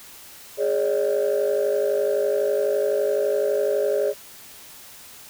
sine chord, Ab suspended fourth, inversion none, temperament equal with one note detuned, 415.3 / 554.4 / 606.3 Hz, Ab4 / Db5 / Eb5, 0 / 0 / -45 cents, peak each -21 / -22 / -24 dBFS, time 0.57-4.14 s, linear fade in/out 50 ms, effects tanh soft clip ceiling -14 dBFS + white hiss -44 dBFS RMS until 5.29 s

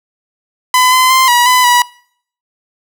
sawtooth tone with pitch steps, 1009 / 1024 / 1043 / 966 / 1004 / 973 Hz, B5 / C6 / C6 / B5 / B5 / B5, +37 / -38 / -6 / -39 / +28 / -26 cents, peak -3 dBFS, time 0.74-1.82 s, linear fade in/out 2 ms, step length 180 ms, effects noise-tail reverb RT60 0.6 s tail -24 dB re dry

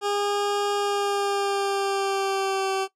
20% pulse tone with pitch glide, 407.3 to 385.1 Hz, G#4 to G4, -34 to -31 cents, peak -18 dBFS, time 0.01-2.88 s, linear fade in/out 50 ms, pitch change -97 cents, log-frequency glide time 0.74-2.72 s, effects noise-tail reverb RT60 0.1 s tail -17 dB re dry + low-pass 9000 Hz 12 dB/octave

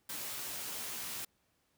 white noise with comb filter, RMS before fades -41 dBFS, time 0.09-1.25 s, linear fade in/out 5 ms, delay 15 ms, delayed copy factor -0.55, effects pink hiss -75 dBFS RMS until 1.77 s + high-pass 60 Hz 12 dB/octave

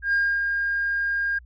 sine tone with ADSR envelope, 1614 Hz, G#6, 50 cents flat, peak -16 dBFS, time 0.02-1.39 s, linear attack 110 ms, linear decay 270 ms, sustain -5 dB, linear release 11 ms, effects tanh soft clip ceiling -16 dBFS + added 60 Hz sine -45 dBFS peak until 1.45 s

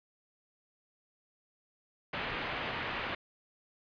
white low-pass noise, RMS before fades -37 dBFS, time 2.13-3.15 s, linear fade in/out 5 ms, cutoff 2800 Hz, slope 24 dB/octave, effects resampled to 11025 Hz

